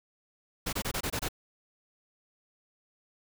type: noise bursts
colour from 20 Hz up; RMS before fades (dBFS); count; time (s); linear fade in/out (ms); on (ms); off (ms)
pink; -32; 7; 0.66-1.287; 10; 69; 24
effects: none